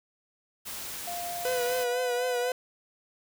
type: noise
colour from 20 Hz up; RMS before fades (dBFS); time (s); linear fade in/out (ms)
white; -38; 0.65-1.85; 20
type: tone with pitch glide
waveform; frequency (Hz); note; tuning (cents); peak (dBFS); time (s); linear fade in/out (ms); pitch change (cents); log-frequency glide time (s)
sine; 699 to 712.9; F5 to F5; +1 to +35; -34; 1.07-2.52; 5; +34; 1.43-2.09
type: tone with vibrato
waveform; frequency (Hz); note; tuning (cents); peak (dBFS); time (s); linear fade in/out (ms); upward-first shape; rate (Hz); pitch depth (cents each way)
45% pulse; 496.9; B4; +11; -27; 1.45-2.52; 2; triangle; 4; 46
effects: none